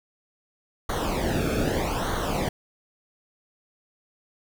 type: noise with flanger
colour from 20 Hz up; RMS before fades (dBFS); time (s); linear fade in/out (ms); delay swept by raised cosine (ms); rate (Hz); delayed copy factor
brown; -26; 0.89-2.49; 5; 0.39 to 1.03; 0.81; -0.8
effects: none